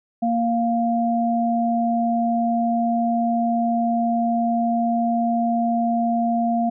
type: tone pair together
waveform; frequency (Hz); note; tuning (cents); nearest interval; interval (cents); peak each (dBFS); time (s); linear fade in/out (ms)
sine; 233 / 698.5; A#3 / F5; -1 / 0; octave + perfect fifth; 1901; -20 / -21; 0.22-6.7; 10
effects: none